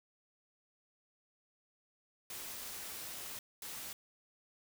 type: noise bursts at uneven times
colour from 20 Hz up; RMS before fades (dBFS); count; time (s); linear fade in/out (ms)
white; -45; 2; 2.3-3.39 / 3.62-3.93; 2
effects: none